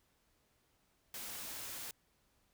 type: noise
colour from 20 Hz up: white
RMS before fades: -45 dBFS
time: 1.14-1.91 s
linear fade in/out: 2 ms
effects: pink hiss -75 dBFS RMS until 2.53 s